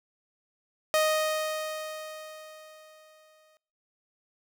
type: tone with exponential decay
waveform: sawtooth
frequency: 622.3 Hz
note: D#5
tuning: in tune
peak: -17 dBFS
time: 0.94-3.57 s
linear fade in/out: 0 ms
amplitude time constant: 570 ms
effects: noise-tail reverb RT60 0.5 s tail -25 dB re dry